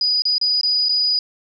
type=tone with dropouts; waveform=sine; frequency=4936 Hz; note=D#8; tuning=15 cents flat; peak=-15 dBFS; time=0.01-1.19 s; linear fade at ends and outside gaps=2 ms; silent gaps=0.221-0.253 / 0.382-0.413 / 0.612-0.632 / 0.886-0.892 s; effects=none